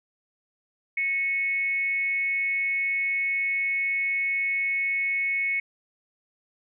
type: tone with frequency modulation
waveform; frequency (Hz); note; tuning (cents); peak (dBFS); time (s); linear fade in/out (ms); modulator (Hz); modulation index
sine; 2201; C#7; -13; -23; 0.97-5.6; 5; 306; 0.33
effects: none